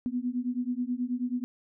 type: beating tone pair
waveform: sine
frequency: 242.6 / 251.9 Hz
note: B3 / B3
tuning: -31 / +34 cents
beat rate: 9.3 Hz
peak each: -31 / -31 dBFS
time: 0.06-1.44 s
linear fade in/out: 0 ms
effects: none